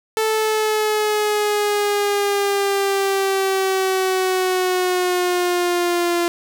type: exponential sweep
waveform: sawtooth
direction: down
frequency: 440 to 344.3 Hz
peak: -13 dBFS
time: 0.17-6.28 s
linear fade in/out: 0 ms
effects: none